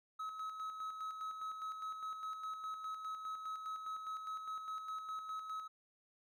triangle tone with tremolo, 1283 Hz, E6, 47 cents flat, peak -38 dBFS, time 0.19-5.68 s, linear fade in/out 10 ms, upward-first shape square, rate 4.9 Hz, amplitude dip 45%, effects none

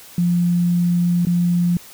sine tone with dropouts, 174.61 Hz, F3, in tune, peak -14 dBFS, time 0.18-1.77 s, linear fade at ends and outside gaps 2 ms, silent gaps 1.251-1.269 s, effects white hiss -42 dBFS RMS until 1.93 s

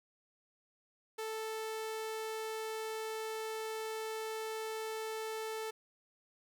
sawtooth tone, 440.1 Hz, A4, in tune, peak -34 dBFS, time 1.18-5.71 s, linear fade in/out 10 ms, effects none

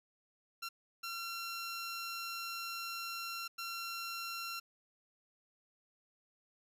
15% pulse tone bursts at uneven times, 1365 Hz, F6, 40 cents flat, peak -33 dBFS, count 3, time 0.62-0.69 / 1.03-3.48 / 3.58-4.6 s, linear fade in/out 10 ms, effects resampled to 32000 Hz + 11-bit

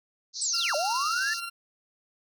pink band-pass noise, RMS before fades -35 dBFS, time 0.33-1.41 s, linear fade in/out 50 ms, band 4100 to 6300 Hz, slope 96 dB/octave
sine linear two-way sweep, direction down then up, 8372 to 562 to 1803 Hz, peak -26 dBFS, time 0.41-1.34 s, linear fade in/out 10 ms, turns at 0.75 s
20% pulse tone with tremolo, 1378 Hz, F6, 24 cents flat, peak -26 dBFS, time 0.53-1.5 s, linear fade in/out 20 ms, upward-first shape sine, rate 19 Hz, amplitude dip 45%
effects none

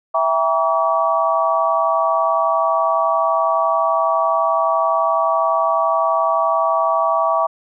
sine chord, E diminished seventh, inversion none, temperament just, 659.3 / 791.1 / 949.3 / 1139.2 Hz, E5 / G5 / Bb5 / Db6, 0 / +16 / +31 / +47 cents, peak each -18 / -23 / -22 / -18 dBFS, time 0.14-7.47 s, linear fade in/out 10 ms, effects none

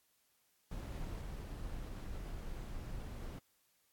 brown noise with level steps, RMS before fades -42 / -44 dBFS, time 0.71-3.39 s, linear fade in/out 5 ms, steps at 1.21 s, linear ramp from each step 2 ms, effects white hiss -75 dBFS RMS until 3.92 s + AAC 64 kbps

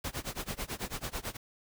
pink noise with tremolo, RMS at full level -35 dBFS, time 0.04-1.37 s, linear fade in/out 5 ms, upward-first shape sine, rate 9.1 Hz, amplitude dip 95%, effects none

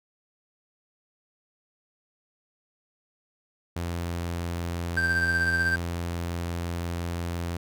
sawtooth tone, 85.8 Hz, F2, 30 cents flat, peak -25 dBFS, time 3.76-7.57 s, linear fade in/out 5 ms
triangle tone with tremolo, 1568 Hz, G6, in tune, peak -19 dBFS, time 4.97-5.76 s, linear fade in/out 2 ms, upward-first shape sine, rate 16 Hz, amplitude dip 45%
effects none

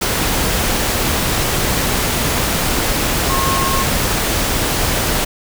sine tone in noise, 1079 Hz, C#6, 47 cents flat, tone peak -18 dBFS, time 3.29-3.84 s, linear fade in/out 10 ms, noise pink, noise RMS -17 dBFS, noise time 0.01-5.25 s, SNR -4 dB, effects none

